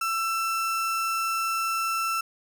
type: tone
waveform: 35% pulse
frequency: 1335 Hz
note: E6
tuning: 22 cents sharp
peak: -23 dBFS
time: 0.01-2.21 s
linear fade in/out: 5 ms
effects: none